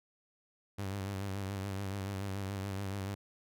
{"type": "tone with vibrato", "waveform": "sawtooth", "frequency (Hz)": 98, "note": "G2", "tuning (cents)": 0, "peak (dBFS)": -32, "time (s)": [0.78, 3.15], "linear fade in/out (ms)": 10, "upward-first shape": "sine", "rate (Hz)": 7, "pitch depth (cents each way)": 53, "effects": []}